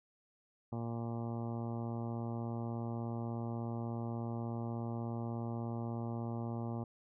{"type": "harmonic tone", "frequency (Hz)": 116.54, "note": "A#2", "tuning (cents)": 0, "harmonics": [1, 2, 3, 4, 5, 6, 7, 8, 9, 10], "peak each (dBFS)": [-39, -41, -47, -51, -51, -52, -51, -57, -57, -59], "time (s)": [0.72, 6.84], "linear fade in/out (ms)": 5, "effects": []}